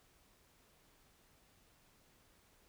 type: silence
effects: pink hiss -69 dBFS RMS until 2.68 s